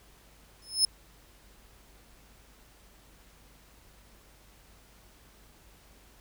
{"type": "tone with exponential growth", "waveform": "30% pulse", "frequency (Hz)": 5210, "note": "E8", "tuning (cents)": -21, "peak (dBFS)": -14, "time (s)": [0.62, 0.85], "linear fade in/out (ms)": 2, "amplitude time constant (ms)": 49, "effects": ["added 50 Hz sine -59 dBFS peak until 6.2 s", "pink hiss -59 dBFS RMS until 6.2 s"]}